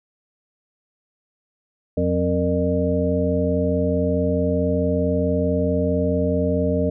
sine tone cluster, 86.7 / 180 / 264.6 / 459.9 / 605 Hz, F2 / F#3 / C4 / A#4 / D#5, -12 / -47 / +20 / -23 / -49 cents, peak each -24 dBFS, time 1.97-6.9 s, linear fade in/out 5 ms, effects none

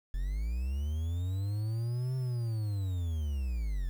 triangle linear two-way sweep, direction up then down, 41.97 to 130.81 to 41.97 Hz, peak -28 dBFS, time 0.14-3.89 s, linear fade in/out 0 ms, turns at 2.16 s, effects 9-bit

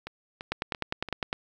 two click trains, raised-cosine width 0.3 ms, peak -12 / -21 dBFS, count 9 / 4, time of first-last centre 0.52-1.329 / 0.07-1.087 s, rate 9.89 / 2.95 Hz, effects 9-bit

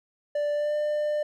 triangle tone with pitch glide, 587.3 to 597.9 Hz, D5 to D5, 0 to +31 cents, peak -22 dBFS, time 0.35-1.23 s, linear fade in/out 5 ms, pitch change +31 cents, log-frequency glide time 0.53-0.75 s, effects none

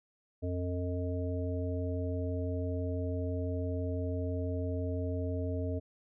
harmonic tone, 89.4 Hz, F2, 41 cents sharp, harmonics 1 / 3 / 5 / 7, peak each -33 / -38 / -40 / -41 dBFS, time 0.42-5.8 s, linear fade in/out 20 ms, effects none

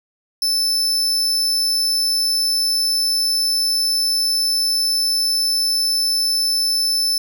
40% pulse tone, 5274 Hz, E8, in tune, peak -15 dBFS, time 0.42-7.18 s, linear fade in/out 2 ms, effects none

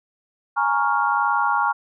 sine chord, Bb minor seventh, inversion third, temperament equal, 830.6 / 932.3 / 1108.7 / 1396.9 Hz, Ab5 / Bb5 / Db6 / F6, 0 / 0 / 0 / 0 cents, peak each -23 dBFS, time 0.56-1.73 s, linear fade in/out 20 ms, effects none

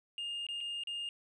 sine tone with dropouts, 2826 Hz, F7, 20 cents sharp, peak -34 dBFS, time 0.18-1.09 s, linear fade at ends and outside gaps 1 ms, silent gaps 0.467-0.487 / 0.606-0.61 / 0.836-0.872 s, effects tanh soft clip ceiling -35 dBFS

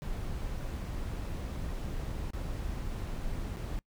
brown noise with dropouts, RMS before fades -36 dBFS, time 0.02-3.79 s, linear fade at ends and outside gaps 0 ms, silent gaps 2.305-2.334 / 3.563-3.57 s, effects noise-tail reverb RT60 0.1 s tail -24 dB re dry

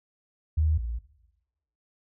sine tone pair in turn, 77.78 / 57.7 Hz, D#2 / A#1, 0 / -17 cents, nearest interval perfect fourth, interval 517 cents, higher first, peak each -20 / -29 dBFS, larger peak first, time 0.57-0.78 / 0.78-0.99 s, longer neither, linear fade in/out 10 ms, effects noise-tail reverb RT60 1.0 s tail -19 dB re dry

